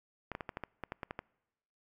clicks, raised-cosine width 0.5 ms, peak -23 dBFS, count 11, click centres 0.317 / 0.351 / 0.408 / 0.492 / 0.571 / 0.637 / 0.837 / 0.921 / 1.032 / 1.109 / 1.191 s, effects noise-tail reverb RT60 1.0 s tail -26 dB re dry

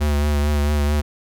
square tone with vibrato, 73.42 Hz, D2, in tune, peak -17 dBFS, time 0-1.02 s, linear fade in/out 20 ms, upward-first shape triangle, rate 4.5 Hz, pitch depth 37 cents each way, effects none

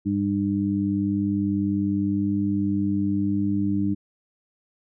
harmonic tone, 99.9 Hz, G2, 33 cents sharp, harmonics 1 / 2 / 3, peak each -29 / -24 / -24 dBFS, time 0.05-3.95 s, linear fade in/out 20 ms, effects none

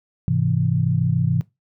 sine chord, Ab augmented, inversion none, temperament equal, 103.83 / 130.81 / 164.81 Hz, Ab2 / C3 / E3, 0 / 0 / 0 cents, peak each -23 / -20 / -21 dBFS, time 0.28-1.41 s, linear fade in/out 0 ms, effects noise-tail reverb RT60 0.2 s tail -20 dB re dry

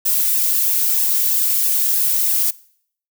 violet noise with flanger, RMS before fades -17 dBFS, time 0.05-2.51 s, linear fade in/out 10 ms, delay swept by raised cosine 1.1 to 2.8 ms, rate 3.1 Hz, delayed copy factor +0.7, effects noise-tail reverb RT60 0.6 s tail -21 dB re dry

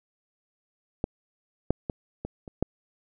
clicks, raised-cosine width 2 ms, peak -12 / -8 / -16 / -19 / -27 / -10 dBFS, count 6, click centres 1.041 / 1.706 / 1.898 / 2.25 / 2.478 / 2.626 s, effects none

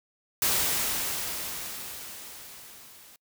white noise with level ramp, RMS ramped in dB -24 to -52 dBFS, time 0.42-3.16 s, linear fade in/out 2 ms, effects noise-tail reverb RT60 0.1 s tail -26 dB re dry

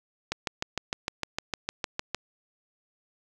click train, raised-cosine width 0.2 ms, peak -11 dBFS, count 13, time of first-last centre 0.32-2.146 s, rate 6.57 Hz, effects none

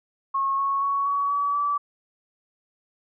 sine tone with pitch steps, 1090 / 1102.7 / 1115.5 / 1128.4 / 1141.6 / 1154.8 Hz, C#6 / C#6 / C#6 / C#6 / D6 / D6, -29 / -9 / +11 / +30 / -49 / -30 cents, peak -21 dBFS, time 0.34-1.78 s, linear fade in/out 10 ms, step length 240 ms, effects none

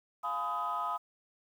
sine chord, F half-diminished seventh, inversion none, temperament just, 698.5 / 838.1 / 1005.8 / 1257.2 Hz, F5 / Ab5 / Cb6 / Eb6, 0 / +16 / +31 / +18 cents, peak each -39 / -39 / -36 / -33 dBFS, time 0.23-0.98 s, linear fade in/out 20 ms, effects tanh soft clip ceiling -25 dBFS + 10-bit

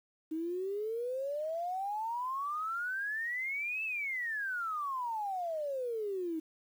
sine exponential two-way sweep, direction up then down, 311.1 to 2660 to 311.1 Hz, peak -33 dBFS, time 0.31-6.4 s, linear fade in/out 10 ms, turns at 3.84 s, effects 10-bit

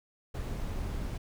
brown noise, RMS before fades -35 dBFS, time 0.34-1.18 s, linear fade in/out 10 ms, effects none

